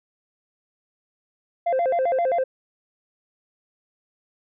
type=tone with vibrato; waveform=sine; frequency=600 Hz; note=D5; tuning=37 cents sharp; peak=-16 dBFS; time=1.66-2.44 s; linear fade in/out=10 ms; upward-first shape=square; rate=7.6 Hz; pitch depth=240 cents each way; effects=tanh soft clip ceiling -18 dBFS